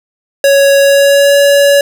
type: tone with pitch glide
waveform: square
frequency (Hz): 556 to 565.7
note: C#5 to C#5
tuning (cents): +5 to +35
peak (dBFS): -5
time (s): 0.44-1.81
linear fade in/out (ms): 2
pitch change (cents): +30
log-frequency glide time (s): 0.8-1.36
effects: 7-bit